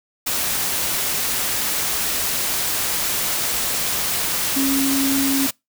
sine tone in noise, 272.4 Hz, C#4, 30 cents flat, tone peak -18 dBFS, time 4.56-5.47 s, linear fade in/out 10 ms, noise white, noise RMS -22 dBFS, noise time 0.26-5.51 s, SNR +1 dB, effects noise-tail reverb RT60 0.2 s tail -26 dB re dry

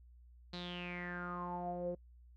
sawtooth tone with low-pass filter sweep, 176.8 Hz, F3, 22 cents sharp, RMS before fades -42 dBFS, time 0.53-1.95 s, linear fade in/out 5 ms, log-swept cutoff 4200 to 470 Hz, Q 9, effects noise-tail reverb RT60 0.1 s tail -25 dB re dry + added 60 Hz sine -57 dBFS peak until 2.36 s

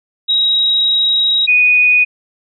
sine tone pair in turn, 3818 / 2478 Hz, A#7 / D#7, +41 / -8 cents, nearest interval perfect fifth, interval 749 cents, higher first, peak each -10 / -7 dBFS, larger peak second, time 0.28-1.47 / 1.47-2.05 s, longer first, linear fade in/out 20 ms, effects none

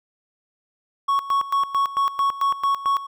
triangle tone with tremolo, 1108.7 Hz, C#6, in tune, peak -15 dBFS, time 1.08-3.07 s, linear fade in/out 10 ms, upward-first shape square, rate 4.5 Hz, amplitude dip 80%, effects none

